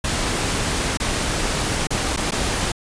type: noise with dropouts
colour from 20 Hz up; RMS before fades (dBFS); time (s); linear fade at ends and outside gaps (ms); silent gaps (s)
pink; -22; 0.04-2.72; 5; 0.973-1 / 1.871-1.905 / 2.164-2.172 / 2.309-2.319
effects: resampled to 22050 Hz